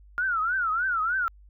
sine tone with vibrato, 1396.9 Hz, F6, in tune, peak -23 dBFS, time 0.18-1.28 s, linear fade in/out 0 ms, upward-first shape triangle, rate 3.3 Hz, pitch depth 210 cents each way, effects added 50 Hz sine -49 dBFS peak until 1.49 s

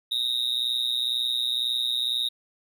triangle tone with amplitude modulation, 3745 Hz, A#7, 7 cents sharp, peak -18 dBFS, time 0.11-2.29 s, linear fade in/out 10 ms, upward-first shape sine, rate 122 Hz, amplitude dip 100%, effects none

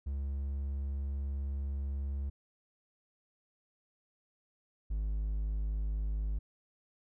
triangle tone pair in turn, 69.3 / 52.1 Hz, C#2 / G#1, 0 / +6 cents, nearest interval perfect fourth, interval 494 cents, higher first, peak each -31 / -29 dBFS, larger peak second, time 0.06-2.3 / 4.9-6.39 s, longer first, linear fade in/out 10 ms, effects none

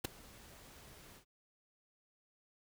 pink noise with ADSR envelope, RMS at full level -33 dBFS, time 0.04-1.25 s, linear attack 11 ms, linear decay 7 ms, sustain -24 dB, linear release 93 ms, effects none

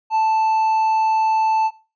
triangle tone, 880 Hz, A5, in tune, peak -13 dBFS, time 0.1-1.71 s, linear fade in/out 50 ms, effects noise-tail reverb RT60 0.3 s tail -17 dB re dry + resampled to 16000 Hz

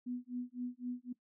sine tone with tremolo, 246.9 Hz, B3, in tune, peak -35 dBFS, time 0.06-1.13 s, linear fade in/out 10 ms, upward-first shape sine, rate 3.9 Hz, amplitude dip 100%, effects noise-tail reverb RT60 0.1 s tail -17 dB re dry

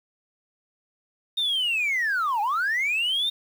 sine linear two-way sweep, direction down then up, 3697 to 797 to 3697 Hz, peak -20 dBFS, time 1.37-3.3 s, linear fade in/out 10 ms, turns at 2.41 s, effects tanh soft clip ceiling -20 dBFS + 8-bit

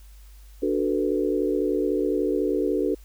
sine chord, B minor seventh, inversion first, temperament equal, 293.7 / 370 / 440 / 493.9 Hz, D4 / F#4 / A4 / B4, 0 / 0 / 0 / 0 cents, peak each -26 / -26 / -26 / -29 dBFS, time 0.62-2.95 s, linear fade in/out 10 ms, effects added 50 Hz sine -44 dBFS peak until 3.04 s + white hiss -58 dBFS RMS until 3.04 s

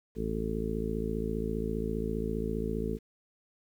harmonic tone, 55 Hz, A1, in tune, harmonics 1 / 2 / 3 / 4 / 5 / 6 / 7 / 8, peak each -36 / -42 / -38 / -36 / -41 / -43 / -39 / -36 dBFS, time 0.15-2.99 s, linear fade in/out 50 ms, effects 10-bit

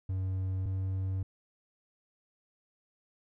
triangle tone pair in turn, 94.2 / 94.96 Hz, F#2 / F#2, +32 / +45 cents, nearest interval unison, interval 13 cents, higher second, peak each -28 dBFS, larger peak neither, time 0.09-0.66 / 0.66-1.23 s, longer neither, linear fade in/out 5 ms, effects none

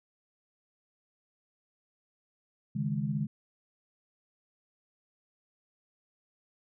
sine chord, C# suspended second, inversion none, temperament equal, 138.59 / 155.56 / 207.7 Hz, C#3 / D#3 / G#3, 0 / 0 / 0 cents, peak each -33 dBFS, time 2.75-3.27 s, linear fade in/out 10 ms, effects none

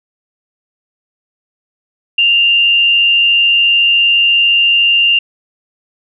sine tone with frequency modulation, 2794 Hz, F7, in tune, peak -7 dBFS, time 2.18-5.19 s, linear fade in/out 5 ms, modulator 90.7 Hz, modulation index 0.48, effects none

